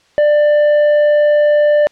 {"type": "tone with tanh clipping", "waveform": "sine", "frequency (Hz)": 593, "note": "D5", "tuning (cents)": 17, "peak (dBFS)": -9, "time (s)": [0.18, 1.87], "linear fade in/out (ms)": 0, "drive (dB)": 6, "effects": ["white hiss -53 dBFS RMS until 1.91 s", "low-pass 5000 Hz 12 dB/octave"]}